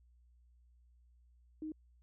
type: tone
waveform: sine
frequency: 311.1 Hz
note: D#4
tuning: in tune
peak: -39 dBFS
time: 1.62-1.72 s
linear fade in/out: 2 ms
effects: added 60 Hz sine -63 dBFS peak until 2.02 s

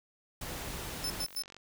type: noise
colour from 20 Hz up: pink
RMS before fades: -40 dBFS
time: 0.41-1.25 s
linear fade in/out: 5 ms
type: noise with exponential growth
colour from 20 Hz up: violet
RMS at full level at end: -47 dBFS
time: 0.89-1.4 s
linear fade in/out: 5 ms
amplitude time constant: 110 ms
type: tone bursts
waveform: sawtooth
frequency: 5274 Hz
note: E8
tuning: in tune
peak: -30 dBFS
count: 3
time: 1.04-1.423 s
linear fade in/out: 2 ms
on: 61 ms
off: 100 ms
type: click train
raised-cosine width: 0.2 ms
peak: -32 dBFS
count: 23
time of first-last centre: 1.09-1.566 s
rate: 46.2 Hz
effects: none

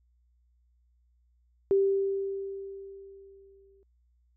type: tone with exponential decay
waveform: sine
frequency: 392 Hz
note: G4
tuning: in tune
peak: -19 dBFS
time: 1.71-3.83 s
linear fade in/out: 0 ms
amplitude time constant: 460 ms
effects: added 60 Hz sine -64 dBFS peak until 4.36 s

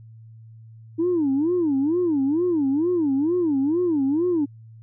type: tone with vibrato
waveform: sine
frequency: 311.1 Hz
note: D#4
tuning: in tune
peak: -17 dBFS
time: 0.98-4.46 s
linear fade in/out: 20 ms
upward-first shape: sine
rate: 2.2 Hz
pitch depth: 260 cents each way
effects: tanh soft clip ceiling -15 dBFS + added 112 Hz sine -42 dBFS peak until 4.82 s

